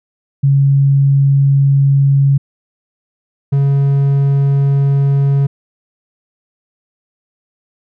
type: tone pair in turn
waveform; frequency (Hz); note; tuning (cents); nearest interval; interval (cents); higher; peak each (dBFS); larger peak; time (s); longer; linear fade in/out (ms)
sine / triangle; 138.59 / 139.22; C#3 / C#3; 0 / +8; unison; 8; second; -7; neither; 0.43-2.38 / 3.52-5.47; neither; 10
effects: none